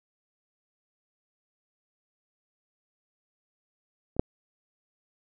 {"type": "clicks", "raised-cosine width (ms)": 2, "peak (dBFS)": [-30, -6], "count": 2, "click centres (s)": [4.166, 4.195], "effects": []}